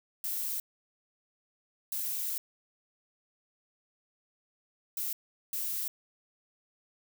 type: noise bursts at uneven times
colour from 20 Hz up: violet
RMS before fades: -34 dBFS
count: 4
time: 0.24-0.6 / 1.92-2.38 / 4.97-5.13 / 5.53-5.88 s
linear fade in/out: 2 ms
effects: none